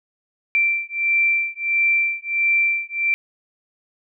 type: beating tone pair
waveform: sine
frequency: 2349 / 2350.5 Hz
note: D7 / D7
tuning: 0 / +1 cents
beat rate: 1.5 Hz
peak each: -20 dBFS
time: 0.55-3.14 s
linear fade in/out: 0 ms
effects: none